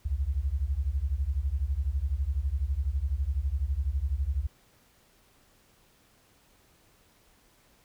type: beating tone pair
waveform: sine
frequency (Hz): 63 / 75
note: B1 / D2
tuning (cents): +35 / +37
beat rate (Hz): 12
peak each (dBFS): -29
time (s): 0.05-4.47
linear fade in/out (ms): 10
effects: pink hiss -63 dBFS RMS until 7.84 s